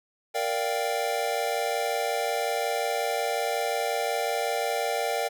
square chord, G minor seventh, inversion first, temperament equal, 466.2 / 587.3 / 698.5 / 784 Hz, Bb4 / D5 / F5 / G5, 0 / 0 / 0 / 0 cents, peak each -32 dBFS, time 0.34-5.29 s, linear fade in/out 20 ms, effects none

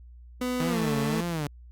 30% pulse tone with pitch glide, 250 to 221.4 Hz, B3 to A3, +21 to +11 cents, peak -24 dBFS, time 0.41-1.21 s, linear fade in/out 5 ms, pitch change -210 cents, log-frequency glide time 0.69-0.78 s
sawtooth tone with vibrato, 155.56 Hz, D#3, in tune, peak -24 dBFS, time 0.6-1.47 s, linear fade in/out 2 ms, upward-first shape sine, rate 1.9 Hz, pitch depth 190 cents each way
effects added 60 Hz sine -45 dBFS peak until 1.71 s + Opus 48 kbps

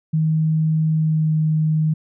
sine tone with pitch glide, 157.7 to 156.07 Hz, D#3 to D#3, +24 to +6 cents, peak -15 dBFS, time 0.13-1.94 s, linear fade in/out 10 ms, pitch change -18 cents, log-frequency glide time 0.91-1.35 s, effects none

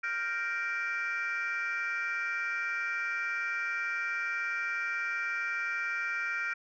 sine chord, G minor seventh, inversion third, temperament equal, 1396.9 / 1568 / 1864.7 / 2349 Hz, F6 / G6 / Bb6 / D7, 0 / 0 / 0 / 0 cents, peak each -33 / -37 / -37 / -34 dBFS, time 0.03-6.54 s, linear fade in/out 10 ms, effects tanh soft clip ceiling -25 dBFS

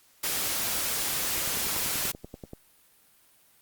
white noise, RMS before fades -29 dBFS, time 0.23-2.12 s, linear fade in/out 10 ms
click train, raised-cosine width 2 ms, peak -26 dBFS, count 13, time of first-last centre 1.38-2.534 s, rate 10.4 Hz
effects white hiss -61 dBFS RMS until 3.61 s + Opus 48 kbps

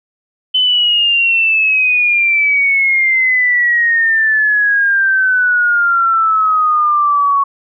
sine exponential sweep, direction down, 3043 to 1108.7 Hz, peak -9 dBFS, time 0.54-7.44 s, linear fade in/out 10 ms, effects none

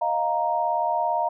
sine chord, Eb suspended second, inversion none, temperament just, 622.3 / 700 / 933.4 Hz, Eb5 / F5 / Bb5, 0 / +4 / +2 cents, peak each -28 / -25 / -24 dBFS, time 0.01-1.29 s, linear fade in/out 10 ms, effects none

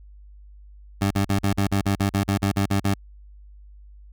20% pulse tone bursts, 99 Hz, G2, 18 cents sharp, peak -14 dBFS, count 14, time 1.01-2.943 s, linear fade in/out 10 ms, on 100 ms, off 41 ms, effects added 50 Hz sine -43 dBFS peak until 4.12 s

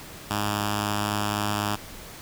5% pulse tone with notch filter, 103.83 Hz, G#2, in tune, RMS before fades -27 dBFS, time 0.3-1.76 s, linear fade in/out 10 ms, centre 480 Hz, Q 1.3, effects pink hiss -42 dBFS RMS until 2.21 s

